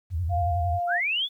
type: tone with vibrato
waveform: sine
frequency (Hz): 85.3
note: F2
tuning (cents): -40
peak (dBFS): -24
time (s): 0.1-0.8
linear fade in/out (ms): 50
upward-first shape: square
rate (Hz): 11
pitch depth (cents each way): 130
type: tone with tremolo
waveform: sine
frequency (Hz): 700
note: F5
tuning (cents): +4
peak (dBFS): -24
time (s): 0.29-1.01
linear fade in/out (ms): 50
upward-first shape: sine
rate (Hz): 2.2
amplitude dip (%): 25
type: linear sweep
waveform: sine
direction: up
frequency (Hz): 1302 to 3538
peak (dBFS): -23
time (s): 0.87-1.29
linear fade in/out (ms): 50
effects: 10-bit